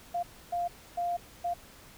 sine tone bursts at uneven times, 698.5 Hz, F5, in tune, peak -28 dBFS, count 4, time 0.14-0.23 / 0.52-0.68 / 0.97-1.17 / 1.44-1.54 s, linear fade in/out 10 ms, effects pink hiss -53 dBFS RMS until 1.97 s

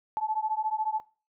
sine beating tone pair, 861 / 875 Hz, A5 / A5, -38 / -10 cents, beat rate 14 Hz, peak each -30 dBFS, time 0.17-1 s, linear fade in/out 0 ms, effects noise-tail reverb RT60 0.4 s tail -22 dB re dry

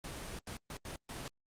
pink noise bursts at uneven times, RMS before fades -43 dBFS, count 5, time 0.04-0.39 / 0.47-0.57 / 0.7-0.77 / 0.85-0.96 / 1.09-1.28 s, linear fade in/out 2 ms, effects low-pass 10000 Hz 12 dB/octave + Opus 32 kbps

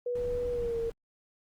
sine tone with pitch glide, 488 to 460.6 Hz, B4 to A#4, -21 to -21 cents, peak -29 dBFS, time 0.06-0.9 s, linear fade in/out 5 ms, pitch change -100 cents, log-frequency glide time 0.5-0.78 s
brown noise, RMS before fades -41 dBFS, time 0.15-0.92 s, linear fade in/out 5 ms
effects Opus 32 kbps

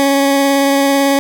20% pulse tone with vibrato, 277.2 Hz, C#4, in tune, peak -5 dBFS, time 0-1.19 s, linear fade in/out 0 ms, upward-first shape triangle, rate 18 Hz, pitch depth 15 cents each way, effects none

